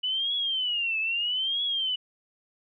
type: tone with vibrato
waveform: sine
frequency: 2960 Hz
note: F#7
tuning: in tune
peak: -25 dBFS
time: 0.03-1.96 s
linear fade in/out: 10 ms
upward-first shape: triangle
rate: 0.78 Hz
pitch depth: 230 cents each way
effects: none